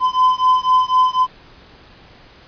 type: beating tone pair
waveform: triangle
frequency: 1017 / 1021 Hz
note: C6 / C6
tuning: -50 / -43 cents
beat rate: 4 Hz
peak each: -13 dBFS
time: 0-1.27 s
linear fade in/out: 50 ms
effects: pink hiss -45 dBFS RMS until 2.47 s + resampled to 11025 Hz